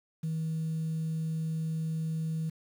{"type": "tone", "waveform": "sine", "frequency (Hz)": 160, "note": "D#3", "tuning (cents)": 49, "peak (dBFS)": -28, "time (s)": [0.23, 2.5], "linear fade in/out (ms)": 10, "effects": ["tanh soft clip ceiling -27 dBFS", "9-bit"]}